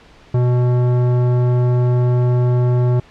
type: tone with tanh clipping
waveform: sine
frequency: 123.47 Hz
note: B2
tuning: in tune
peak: -14 dBFS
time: 0.34-3 s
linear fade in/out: 5 ms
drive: 15 dB
effects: pink hiss -46 dBFS RMS until 3.1 s + low-pass 4000 Hz 12 dB/octave